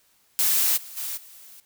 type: noise with level steps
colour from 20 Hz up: blue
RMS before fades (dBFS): -21 / -41 / -31 / -47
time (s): 0.39-1.6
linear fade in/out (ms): 0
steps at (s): 0.76 / 0.96 / 1.16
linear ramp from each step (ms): 20
effects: white hiss -63 dBFS RMS until 1.65 s